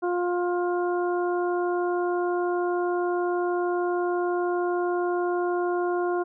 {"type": "harmonic tone", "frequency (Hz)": 353.5, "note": "F4", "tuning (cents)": 21, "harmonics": [1, 2, 3, 4], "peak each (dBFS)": [-24, -30, -34, -36], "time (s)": [0.02, 6.24], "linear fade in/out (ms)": 20, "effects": []}